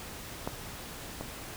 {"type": "clicks", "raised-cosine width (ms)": 1, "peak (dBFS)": [-18, -21], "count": 2, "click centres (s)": [0.475, 1.21], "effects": ["pink hiss -43 dBFS RMS until 1.56 s"]}